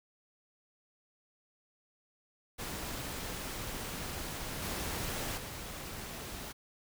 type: noise with level steps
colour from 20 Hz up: pink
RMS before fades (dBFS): -40 / -37 / -43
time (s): 2.58-6.53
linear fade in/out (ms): 20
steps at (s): 4.62 / 5.37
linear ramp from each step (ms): 10
effects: none